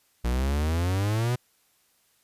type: exponential sweep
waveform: 45% pulse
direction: up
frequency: 58.27 to 126.2 Hz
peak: -23 dBFS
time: 0.24-1.36 s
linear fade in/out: 10 ms
effects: white hiss -66 dBFS RMS until 2.23 s + resampled to 32000 Hz